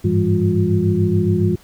sine tone cluster, 98.1 / 105.2 / 166.3 / 200.4 / 356.4 Hz, G2 / G#2 / E3 / G3 / F4, +2 / +23 / +16 / +38 / +35 cents, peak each -20 dBFS, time 0.04-1.56 s, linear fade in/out 10 ms, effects pink hiss -49 dBFS RMS until 1.63 s

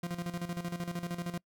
40% pulse tone with tremolo, 173.5 Hz, F3, 11 cents flat, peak -32 dBFS, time 0.03-1.38 s, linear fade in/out 5 ms, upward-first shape square, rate 13 Hz, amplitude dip 70%, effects noise-tail reverb RT60 0.1 s tail -25 dB re dry

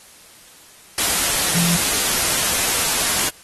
sine tone in noise, 171.4 Hz, F3, 32 cents flat, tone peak -20 dBFS, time 1.55-1.77 s, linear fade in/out 2 ms, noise white, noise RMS -19 dBFS, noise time 0.98-3.29 s, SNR -4 dB, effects white hiss -46 dBFS RMS until 3.43 s + AAC 32 kbps

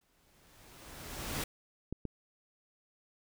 pink noise with exponential growth, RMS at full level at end -35 dBFS, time 0.01-1.44 s, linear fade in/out 5 ms, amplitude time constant 310 ms
clicks, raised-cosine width 3 ms, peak -24 dBFS, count 2, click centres 1.926 / 2.053 s
effects none

